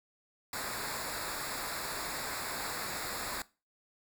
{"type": "noise with comb filter", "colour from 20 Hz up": "pink", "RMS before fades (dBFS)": -38, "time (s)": [0.53, 3.42], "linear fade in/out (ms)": 2, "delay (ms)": 0.33, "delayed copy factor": -0.8, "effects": ["noise-tail reverb RT60 0.3 s tail -20 dB re dry"]}